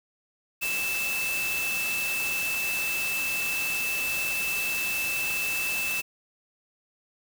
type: tone in noise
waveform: sine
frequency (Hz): 2637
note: E7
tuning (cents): 0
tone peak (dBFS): -27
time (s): 0.61-6.02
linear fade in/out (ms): 20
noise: white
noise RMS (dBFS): -33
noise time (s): 0.61-6.02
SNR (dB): +3
effects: none